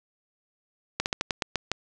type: slowing click train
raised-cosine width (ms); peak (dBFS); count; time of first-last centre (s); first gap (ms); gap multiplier
0.2; -8; 8; 1-1.716; 59; 1.18
effects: resampled to 22050 Hz + 8-bit